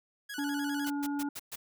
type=tone with vibrato; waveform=sawtooth; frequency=1568 Hz; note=G6; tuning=in tune; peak=-35 dBFS; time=0.29-0.9 s; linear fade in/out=10 ms; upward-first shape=square; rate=9.9 Hz; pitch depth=100 cents each way
type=harmonic tone; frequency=286.2 Hz; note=D4; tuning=45 cents flat; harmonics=1 / 3 / 5; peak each=-31 / -41 / -45 dBFS; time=0.38-1.29 s; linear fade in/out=5 ms
type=noise bursts; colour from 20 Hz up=white; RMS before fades=-40 dBFS; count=5; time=0.86-1.56 s; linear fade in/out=10 ms; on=44 ms; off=120 ms
effects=none